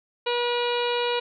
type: harmonic tone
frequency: 482.4 Hz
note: B4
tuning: 41 cents flat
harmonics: 1 / 2 / 3 / 4 / 5 / 6 / 7 / 8 / 9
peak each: -25 / -29 / -35 / -40 / -34 / -32 / -43 / -34 / -43 dBFS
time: 0.26-1.2 s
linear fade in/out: 10 ms
effects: none